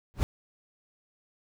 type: noise with exponential growth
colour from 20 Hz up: brown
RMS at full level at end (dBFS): -20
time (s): 0.14-0.23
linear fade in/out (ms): 0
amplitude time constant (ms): 19
effects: none